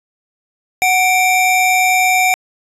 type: tone pair together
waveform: square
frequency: 740 / 2349 Hz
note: F#5 / D7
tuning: 0 / 0 cents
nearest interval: octave + minor sixth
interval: 2000 cents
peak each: -14 dBFS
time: 0.82-2.34 s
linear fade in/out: 0 ms
effects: resampled to 32000 Hz